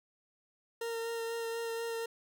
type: tone with vibrato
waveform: 40% pulse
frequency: 460 Hz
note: A#4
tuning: 23 cents flat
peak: -34 dBFS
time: 0.81-2.06 s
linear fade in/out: 5 ms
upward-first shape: sine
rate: 4.1 Hz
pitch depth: 14 cents each way
effects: none